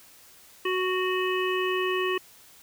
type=harmonic tone with a mistuned harmonic; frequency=370 Hz; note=F#4; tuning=in tune; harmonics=1 / 3 / 5 / 7 / 8; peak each=-26 / -31 / -33 / -34 / -35 dBFS; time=0.65-2.18 s; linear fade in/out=5 ms; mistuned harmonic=7; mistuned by=-19 cents; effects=white hiss -53 dBFS RMS until 2.62 s